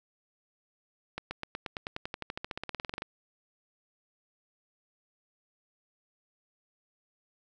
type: accelerating click train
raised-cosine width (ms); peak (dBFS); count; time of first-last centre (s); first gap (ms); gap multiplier
0.3; -19; 25; 1.18-3.021; 130; 0.95
effects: none